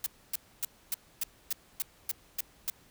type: noise bursts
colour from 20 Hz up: blue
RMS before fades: -31 dBFS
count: 10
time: 0.04-2.7 s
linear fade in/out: 2 ms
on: 23 ms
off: 270 ms
effects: pink hiss -61 dBFS RMS until 2.9 s

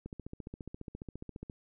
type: click train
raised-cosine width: 3 ms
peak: -29 dBFS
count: 22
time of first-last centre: 0.06-1.498 s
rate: 14.6 Hz
effects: none

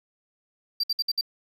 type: tone bursts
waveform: triangle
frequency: 4699 Hz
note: D8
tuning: in tune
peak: -21 dBFS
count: 5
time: 0.8-1.211 s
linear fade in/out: 5 ms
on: 35 ms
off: 59 ms
effects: none

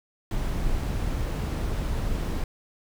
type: noise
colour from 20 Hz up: brown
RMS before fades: -27 dBFS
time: 0.31-2.44 s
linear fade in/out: 2 ms
effects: none

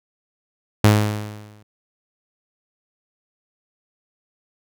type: tone with exponential decay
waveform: sawtooth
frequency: 105.4 Hz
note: G#2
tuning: 26 cents sharp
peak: -5 dBFS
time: 0.84-1.63 s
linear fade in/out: 5 ms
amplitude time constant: 170 ms
effects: none

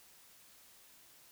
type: silence
effects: white hiss -61 dBFS RMS until 1.31 s

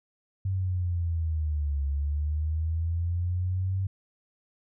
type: linear two-way sweep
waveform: sine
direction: down then up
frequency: 96.5 to 69.3 to 96.5 Hz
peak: -25 dBFS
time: 0.45-3.87 s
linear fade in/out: 5 ms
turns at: 1.84 s
effects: none

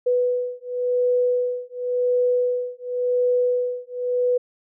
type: beating tone pair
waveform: sine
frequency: 493.9 / 494.82 Hz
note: B4 / B4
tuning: 0 / +3 cents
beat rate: 0.92 Hz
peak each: -22 dBFS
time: 0.06-4.38 s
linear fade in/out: 10 ms
effects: none

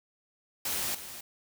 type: noise with echo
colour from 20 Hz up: white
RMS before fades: -32 dBFS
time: 0.65-0.95 s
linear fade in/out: 5 ms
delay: 260 ms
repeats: 1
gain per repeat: -11 dB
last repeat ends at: 1.21 s
effects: none

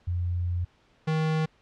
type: tone pair in turn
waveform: sine / square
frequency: 88 / 157.52 Hz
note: F2 / D#3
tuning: +14 / +22 cents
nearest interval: minor seventh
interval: 1008 cents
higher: second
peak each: -25 / -24 dBFS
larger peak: second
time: 0.07-0.65 / 1.07-1.46 s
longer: first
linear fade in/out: 10 ms
effects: pink hiss -63 dBFS RMS until 1.61 s + low-pass 4000 Hz 12 dB/octave

